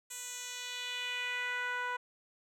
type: tone with band-pass filter sweep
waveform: 10% pulse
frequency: 493.5 Hz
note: B4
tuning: 1 cent flat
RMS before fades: -38 dBFS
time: 0.1-1.97 s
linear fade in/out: 10 ms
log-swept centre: 8600 to 1100 Hz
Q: 1.8
effects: none